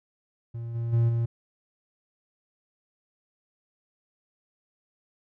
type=tone with level steps; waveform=triangle; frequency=116.54 Hz; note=A#2; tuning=in tune; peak=-30 / -25 / -17 / -21 dBFS; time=0.54-1.26 s; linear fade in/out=10 ms; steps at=0.74 / 0.92 / 1.08 s; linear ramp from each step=20 ms; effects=none